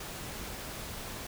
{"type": "noise", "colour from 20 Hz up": "pink", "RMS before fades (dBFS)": -41, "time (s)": [0, 1.27], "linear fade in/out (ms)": 5, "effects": []}